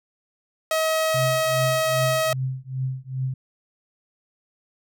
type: tone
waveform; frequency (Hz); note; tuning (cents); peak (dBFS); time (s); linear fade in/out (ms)
sawtooth; 637; D#5; +41; -16; 0.71-2.33; 2
type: tone with tremolo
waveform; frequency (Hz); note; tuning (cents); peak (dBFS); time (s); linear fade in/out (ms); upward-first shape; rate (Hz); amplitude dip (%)
sine; 130.9; C3; +1; -21; 1.14-3.34; 5; triangle; 2.5; 100
effects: none